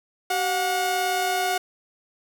sawtooth tone pair together, 381.3 / 724.2 Hz, G4 / F#5, -48 / -37 cents, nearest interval major seventh, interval 1111 cents, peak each -25 / -19 dBFS, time 0.3-1.58 s, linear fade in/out 5 ms, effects none

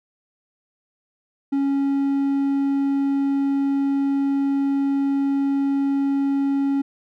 triangle tone, 276.9 Hz, C#4, 2 cents flat, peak -16 dBFS, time 1.52-6.82 s, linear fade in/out 10 ms, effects none

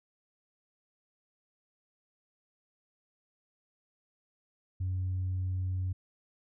sine tone, 92.5 Hz, F#2, in tune, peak -28 dBFS, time 4.8-5.93 s, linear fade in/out 10 ms, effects tanh soft clip ceiling -27 dBFS

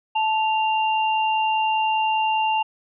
sine tone pair together, 875 / 2780 Hz, A5 / F7, -10 / -9 cents, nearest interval octave + minor sixth, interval 2001 cents, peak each -19 / -26 dBFS, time 0.15-2.63 s, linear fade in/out 10 ms, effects none

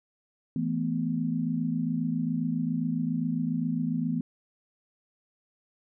sine chord, E suspended fourth, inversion none, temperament just, 164.81 / 219.8 / 247.2 Hz, E3 / A3 / B3, 0 / -2 / +2 cents, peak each -30 / -32 / -29 dBFS, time 0.56-4.21 s, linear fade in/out 2 ms, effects none

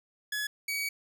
sawtooth tone pair in turn, 1696 / 2264 Hz, G#6 / C#7, +36 / +36 cents, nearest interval perfect fourth, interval 500 cents, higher second, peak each -27 / -27 dBFS, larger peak neither, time 0.32-0.47 / 0.68-0.89 s, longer second, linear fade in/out 5 ms, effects none

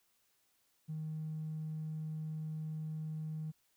triangle tone with tanh clipping, 156.2 Hz, D#3, 7 cents sharp, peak -37 dBFS, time 0.88-3.52 s, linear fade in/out 20 ms, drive 1 dB, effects white hiss -75 dBFS RMS until 3.76 s

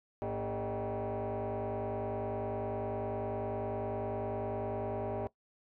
sine tone with frequency modulation, 110 Hz, A2, in tune, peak -31 dBFS, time 0.22-5.27 s, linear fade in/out 0 ms, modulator 170 Hz, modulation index 4.3, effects noise-tail reverb RT60 0.1 s tail -19 dB re dry + tanh soft clip ceiling -32 dBFS

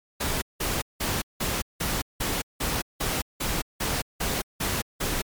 pink noise bursts, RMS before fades -27 dBFS, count 13, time 0.2-5.22 s, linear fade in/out 10 ms, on 220 ms, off 180 ms, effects MP3 96 kbps

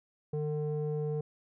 square tone with low-pass filter, 150.4 Hz, D3, 42 cents sharp, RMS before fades -33 dBFS, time 0.33-1.21 s, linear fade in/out 5 ms, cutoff 490 Hz, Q 2.8, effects none

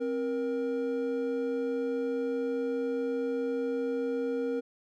triangle tone pair together, 264.7 / 472.4 Hz, C4 / A#4, +20 / +23 cents, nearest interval minor seventh, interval 1003 cents, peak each -31 / -28 dBFS, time 0-4.61 s, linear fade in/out 20 ms, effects none

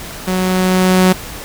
sawtooth tone with level ramp, 185 Hz, F#3, in tune, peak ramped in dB -11 to -3 dBFS, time 0.27-1.13 s, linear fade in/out 10 ms, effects pink hiss -29 dBFS RMS until 1.44 s

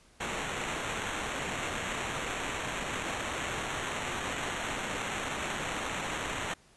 blue noise with sample-and-hold, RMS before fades -35 dBFS, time 0.2-6.54 s, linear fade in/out 5 ms, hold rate 4900 Hz, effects pink hiss -61 dBFS RMS until 6.76 s + resampled to 24000 Hz

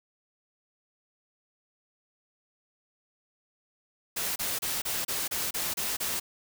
white noise bursts, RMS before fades -31 dBFS, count 9, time 4.16-6.2 s, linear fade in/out 10 ms, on 200 ms, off 30 ms, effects none

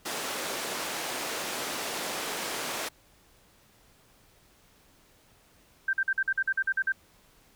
pink band-pass noise, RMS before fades -34 dBFS, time 0.05-2.89 s, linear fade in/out 10 ms, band 370 to 12000 Hz, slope 12 dB/octave
sine tone bursts, 1568 Hz, G6, in tune, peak -23 dBFS, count 11, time 5.88-6.922 s, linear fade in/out 5 ms, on 52 ms, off 47 ms
effects pink hiss -61 dBFS RMS until 7.55 s

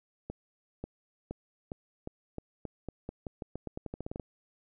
accelerating click train, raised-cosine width 2 ms, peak -24 dBFS, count 21, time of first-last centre 0.3-4.197 s, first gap 540 ms, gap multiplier 0.87, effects none

